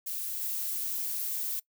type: noise with level steps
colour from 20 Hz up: violet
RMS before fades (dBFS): -35 / -33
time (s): 0.06-1.6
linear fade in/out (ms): 10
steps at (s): 0.41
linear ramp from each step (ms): 2
effects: noise-tail reverb RT60 0.1 s tail -22 dB re dry